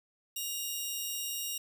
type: tone pair together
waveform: 10% pulse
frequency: 2823 / 3804 Hz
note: F7 / A#7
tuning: +18 / +34 cents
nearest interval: perfect fourth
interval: 516 cents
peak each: -27 / -32 dBFS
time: 0.36-1.58 s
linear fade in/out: 5 ms
effects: none